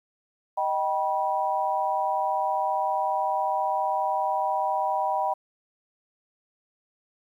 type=chord; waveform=sine; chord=Eb augmented; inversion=none; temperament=just; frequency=622.3 / 777.8 / 972.3 Hz; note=Eb5 / G5 / B5; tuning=0 / -14 / -27 cents; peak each=-30 / -26 / -27 dBFS; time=0.57-5.34 s; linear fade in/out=10 ms; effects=10-bit